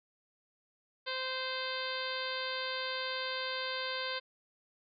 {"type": "harmonic tone", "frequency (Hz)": 519, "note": "C5", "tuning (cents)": -14, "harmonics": [1, 2, 3, 4, 5, 6, 7, 8, 9], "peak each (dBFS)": [-41, -42, -41, -44, -46, -45, -43, -44, -45], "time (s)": [1.06, 4.2], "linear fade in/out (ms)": 20, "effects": []}